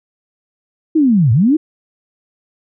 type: linear two-way sweep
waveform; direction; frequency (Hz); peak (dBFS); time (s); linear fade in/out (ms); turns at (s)
sine; down then up; 330 to 103.83 to 330; -8; 0.95-1.57; 10; 1.32
effects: none